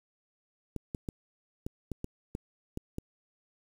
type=clicks; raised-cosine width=3 ms; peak=-22 dBFS; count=9; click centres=0.763 / 0.948 / 1.088 / 1.665 / 1.917 / 2.044 / 2.351 / 2.774 / 2.984 s; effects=8-bit